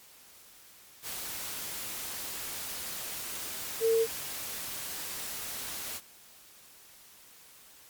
sine tone in noise, 453.1 Hz, A#4, 49 cents flat, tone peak -22 dBFS, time 3.8-4.07 s, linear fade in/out 50 ms, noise white, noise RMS -38 dBFS, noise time 1.02-6.01 s, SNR +13 dB, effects white hiss -55 dBFS RMS until 7.89 s + MP3 96 kbps

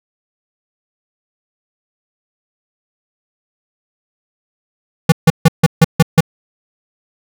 square tone bursts, 162.6 Hz, E3, 23 cents flat, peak -4 dBFS, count 7, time 5.09-6.207 s, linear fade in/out 5 ms, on 31 ms, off 150 ms, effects none

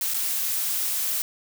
blue noise with dropouts, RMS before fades -26 dBFS, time 0.01-1.22 s, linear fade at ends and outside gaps 1 ms, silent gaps 0.138-0.143 s, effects none

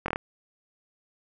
slowing click train, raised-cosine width 0.5 ms, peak -13 dBFS, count 5, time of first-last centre 0.06-0.159 s, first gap 22 ms, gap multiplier 1.08, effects none

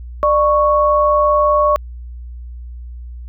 sine tone pair together, 596.9 / 1108.7 Hz, D5 / C#6, +28 / 0 cents, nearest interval major seventh, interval 1072 cents, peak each -13 dBFS, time 0.23-1.76 s, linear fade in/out 0 ms, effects added 60 Hz sine -28 dBFS peak until 3.28 s

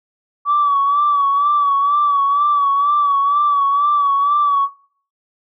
sine tone with vibrato, 1144 Hz, D6, 46 cents flat, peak -11 dBFS, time 0.45-4.69 s, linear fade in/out 50 ms, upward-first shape sine, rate 2.1 Hz, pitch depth 51 cents each way, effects noise-tail reverb RT60 0.5 s tail -18 dB re dry + tanh soft clip ceiling -7 dBFS

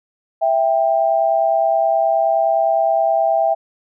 sine tone pair together, 660 / 789.6 Hz, E5 / G5, +2 / +12 cents, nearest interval minor third, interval 310 cents, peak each -15 / -17 dBFS, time 0.41-3.55 s, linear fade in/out 20 ms, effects none

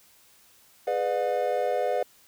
triangle chord, G# diminished seventh, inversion none, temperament just, 415.3 / 498.4 / 598 / 717.6 Hz, G#4 / B4 / D5 / F5, 0 / +16 / +31 / +47 cents, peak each -31 / -26 / -27 / -27 dBFS, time 0.87-2.03 s, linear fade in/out 5 ms, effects white hiss -58 dBFS RMS until 2.27 s

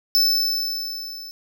square tone with level ramp, 5274 Hz, E8, in tune, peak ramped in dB -14 to -35 dBFS, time 0.15-1.31 s, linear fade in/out 0 ms, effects none

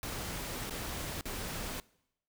pink noise with dropouts, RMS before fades -39 dBFS, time 0.03-1.8 s, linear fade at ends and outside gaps 1 ms, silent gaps 0.697-0.707 / 1.21-1.255 s, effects noise-tail reverb RT60 0.8 s tail -23 dB re dry

